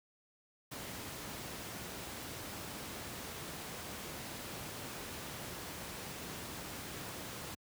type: noise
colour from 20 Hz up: pink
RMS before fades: -44 dBFS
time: 0.71-7.55 s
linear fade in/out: 10 ms
effects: high-pass 80 Hz 12 dB/octave